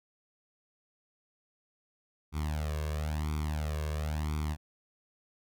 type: tone with flanger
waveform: sawtooth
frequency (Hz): 76.1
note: D#2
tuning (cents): -38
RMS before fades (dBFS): -33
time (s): 2.32-4.57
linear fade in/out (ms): 50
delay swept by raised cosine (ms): 0.86 to 1.85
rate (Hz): 0.98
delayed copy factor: +1
effects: none

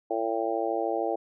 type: harmonic tone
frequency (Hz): 113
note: A2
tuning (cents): +47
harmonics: 3 / 4 / 5 / 6 / 7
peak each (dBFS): -32 / -32 / -32 / -32 / -32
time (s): 0.1-1.16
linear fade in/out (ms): 10
effects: none

